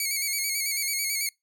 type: tone with vibrato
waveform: 10% pulse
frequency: 2217 Hz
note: C#7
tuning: in tune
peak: -17 dBFS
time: 0-1.29 s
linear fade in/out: 2 ms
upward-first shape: square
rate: 9.1 Hz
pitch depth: 46 cents each way
effects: noise-tail reverb RT60 0.2 s tail -26 dB re dry